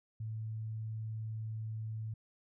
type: tone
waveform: sine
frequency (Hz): 110.1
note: A2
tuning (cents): +2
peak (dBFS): -37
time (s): 0.2-2.14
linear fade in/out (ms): 5
effects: none